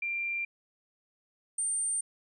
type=tone pair in turn; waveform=sine; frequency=2375 / 8843 Hz; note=D7 / C#9; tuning=+19 / -5 cents; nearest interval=octave + major seventh; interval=2276 cents; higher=second; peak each=-30 / -28 dBFS; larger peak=second; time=0.02-0.45 / 1.58-2.01 s; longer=neither; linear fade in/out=5 ms; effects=none